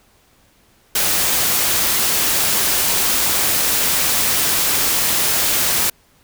white noise, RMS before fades -17 dBFS, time 0.95-5.9 s, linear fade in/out 5 ms, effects pink hiss -55 dBFS RMS until 6.23 s

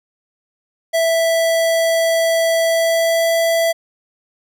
square tone with pitch glide, 659.3 to 663.5 Hz, E5 to E5, 0 to +11 cents, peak -14 dBFS, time 0.93-3.73 s, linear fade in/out 20 ms, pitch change +11 cents, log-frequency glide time 2.65-3.31 s, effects none

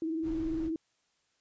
sine tone with vibrato, 322.6 Hz, E4, 37 cents flat, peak -30 dBFS, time 0.02-0.76 s, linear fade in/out 2 ms, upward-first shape sine, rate 20 Hz, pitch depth 55 cents each way
brown noise, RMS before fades -42 dBFS, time 0.22-0.71 s, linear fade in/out 50 ms
effects white hiss -74 dBFS RMS until 1.4 s + resampled to 16000 Hz

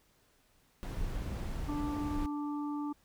brown noise, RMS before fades -37 dBFS, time 0.83-2.26 s, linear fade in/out 0 ms
harmonic tone, 293.3 Hz, D4, 2 cents flat, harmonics 1 / 3 / 4, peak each -34 / -44 / -46 dBFS, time 1.68-2.93 s, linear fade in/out 10 ms
effects pink hiss -69 dBFS RMS until 3.04 s

